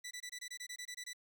15% pulse tone bursts, 1975.5 Hz, B6, in tune, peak -37 dBFS, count 12, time 0.04-1.133 s, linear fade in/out 10 ms, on 70 ms, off 23 ms, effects none

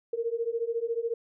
sine beating tone pair, 455.6 / 469.6 Hz, A#4 / A#4, -40 / +13 cents, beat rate 14 Hz, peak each -31 / -30 dBFS, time 0.13-1.14 s, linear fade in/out 5 ms, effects none

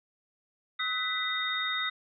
sine tone cluster, 1276 / 1499 / 1986 / 3701 Hz, D#6 / F#6 / B6 / A#7, +43 / +22 / +9 / -13 cents, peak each -35 / -38 / -33 / -32 dBFS, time 0.79-1.9 s, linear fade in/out 10 ms, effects none

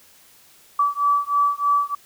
sine beating tone pair, 1150 / 1153.2 Hz, D6 / D6, -37 / -32 cents, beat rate 3.2 Hz, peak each -20 dBFS, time 0.79-1.95 s, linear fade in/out 5 ms, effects white hiss -52 dBFS RMS until 2.05 s

